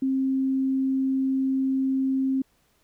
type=tone; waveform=sine; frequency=265.9 Hz; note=C4; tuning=28 cents sharp; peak=-21 dBFS; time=0.02-2.42 s; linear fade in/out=5 ms; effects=pink hiss -66 dBFS RMS until 2.83 s